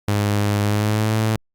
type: tone with pitch glide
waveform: sawtooth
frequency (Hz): 103 to 109.76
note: G#2 to A2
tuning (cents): -14 to -4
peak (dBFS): -13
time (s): 0.08-1.36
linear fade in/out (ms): 0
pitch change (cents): +110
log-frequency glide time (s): 0.63-1.16
effects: Opus 48 kbps